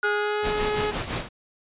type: tone with exponential decay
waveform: sine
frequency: 1441 Hz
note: F#6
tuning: 46 cents flat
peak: -21 dBFS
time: 0.03-0.95 s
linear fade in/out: 1 ms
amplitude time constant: 200 ms
type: tone with pitch glide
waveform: sawtooth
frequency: 415.3 to 421.8 Hz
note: G#4 to G#4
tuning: 0 to +27 cents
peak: -20 dBFS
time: 0.03-0.92 s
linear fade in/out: 20 ms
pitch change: +27 cents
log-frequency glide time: 0.14-0.49 s
type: noise with tremolo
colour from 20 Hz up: pink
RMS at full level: -27 dBFS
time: 0.42-1.29 s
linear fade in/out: 50 ms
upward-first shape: sine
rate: 5.8 Hz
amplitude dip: 60%
effects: resampled to 8000 Hz